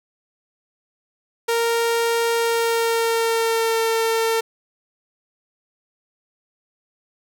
sawtooth tone with pitch glide, 463.8 to 452.2 Hz, A#4 to A4, -9 to +47 cents, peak -14 dBFS, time 1.48-4.41 s, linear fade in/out 10 ms, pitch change -44 cents, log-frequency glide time 2.35-3.82 s, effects none

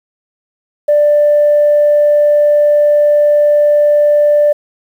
sine tone, 590 Hz, D5, 8 cents sharp, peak -5 dBFS, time 0.88-4.53 s, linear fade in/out 10 ms, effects tanh soft clip ceiling -2 dBFS + 7-bit

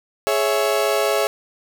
35% pulse chord, C# minor, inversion second, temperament equal with one note detuned, 418.9 / 554.4 / 659.3 Hz, G#4 / C#5 / E5, +15 / 0 / 0 cents, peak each -20 dBFS, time 0.27-1.27 s, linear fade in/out 0 ms, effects none

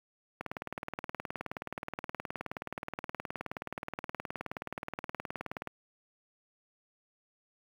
click train, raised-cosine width 0.5 ms, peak -21 dBFS, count 101, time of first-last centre 0.41-5.673 s, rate 19 Hz, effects high-pass 80 Hz 12 dB/octave + 8-bit

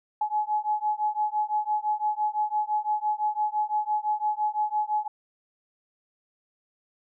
sine beating tone pair, 845 / 850.9 Hz, G#5 / G#5, +30 / +42 cents, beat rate 5.9 Hz, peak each -27 dBFS, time 0.21-5.08 s, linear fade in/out 5 ms, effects none

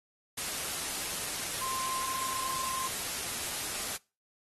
sine tone in noise, 1048 Hz, C6, 2 cents sharp, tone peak -35 dBFS, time 1.61-2.88 s, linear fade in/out 10 ms, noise white, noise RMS -35 dBFS, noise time 0.37-3.97 s, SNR -3 dB, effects noise-tail reverb RT60 0.3 s tail -23 dB re dry + AAC 32 kbps

